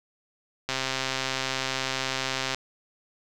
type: click train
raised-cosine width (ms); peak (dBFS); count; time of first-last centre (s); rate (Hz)
0.2; -10; 246; 0.69-2.546; 132
effects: none